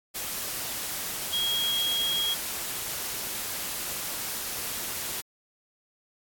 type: tone in noise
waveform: sine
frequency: 3281 Hz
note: G#7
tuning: 22 cents flat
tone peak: -25 dBFS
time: 1.32-2.35 s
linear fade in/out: 20 ms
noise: white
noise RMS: -33 dBFS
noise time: 0.14-5.22 s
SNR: +5 dB
effects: AAC 64 kbps